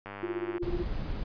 click train, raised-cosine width 0.5 ms, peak -25 dBFS, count 53, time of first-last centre 0.06-0.58 s, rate 100 Hz
sine tone with tremolo, 350 Hz, F4, 4 cents sharp, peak -27 dBFS, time 0.23-0.83 s, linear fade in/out 0 ms, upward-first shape triangle, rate 16 Hz, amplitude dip 95%
brown noise, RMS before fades -33 dBFS, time 0.62-1.24 s, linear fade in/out 10 ms
effects resampled to 11025 Hz

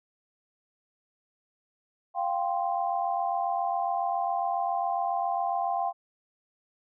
sine chord, F suspended second, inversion none, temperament just, 698.5 / 785.8 / 1047.7 Hz, F5 / G5 / C6, 0 / +4 / +2 cents, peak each -29 / -29 / -34 dBFS, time 2.14-5.93 s, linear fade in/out 50 ms, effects none

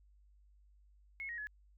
sine tone with pitch steps, 2179 / 1883 / 1702 Hz, C#7 / A#6 / G#6, -30 / +17 / +42 cents, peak -40 dBFS, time 1.2-1.47 s, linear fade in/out 0 ms, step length 90 ms, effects added 50 Hz sine -62 dBFS peak until 1.77 s

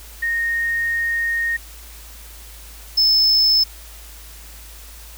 sine / triangle tone pair in turn, 1853 / 5241 Hz, A#6 / E8, -11 / -11 cents, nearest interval octave + tritone, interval 1800 cents, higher second, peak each -18 / -11 dBFS, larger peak second, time 0.22-1.57 / 2.97-3.64 s, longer first, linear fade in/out 10 ms, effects added 54 Hz sine -39 dBFS peak until 5.17 s + white hiss -42 dBFS RMS until 5.17 s

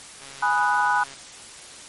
click train, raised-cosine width 0.2 ms, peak -25 dBFS, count 127, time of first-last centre 0.22-1.14 s, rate 137 Hz
sine chord, G# minor seventh, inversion none, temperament equal, 830.6 / 987.8 / 1244.5 / 1480 Hz, G#5 / B5 / D#6 / F#6, 0 / 0 / 0 / 0 cents, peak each -23 / -23 / -27 / -23 dBFS, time 0.42-1.04 s, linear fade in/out 10 ms
effects white hiss -42 dBFS RMS until 1.88 s + MP3 48 kbps

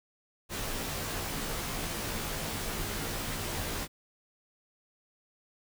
pink noise with comb filter, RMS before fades -35 dBFS, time 0.49-3.88 s, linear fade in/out 50 ms, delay 16 ms, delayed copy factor -0.9, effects none

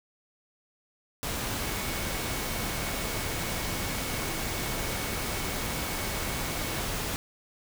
sine tone in noise, 2217 Hz, C#7, in tune, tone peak -43 dBFS, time 1.59-6.8 s, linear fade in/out 0 ms, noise pink, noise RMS -32 dBFS, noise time 1.23-7.16 s, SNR -14 dB, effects none

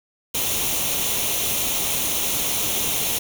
white noise with comb filter, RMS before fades -23 dBFS, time 0.34-3.19 s, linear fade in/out 10 ms, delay 0.31 ms, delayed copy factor +0.6, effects none

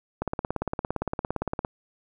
click train, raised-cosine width 1 ms, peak -13 dBFS, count 26, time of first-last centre 0.22-1.649 s, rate 17.5 Hz, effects none

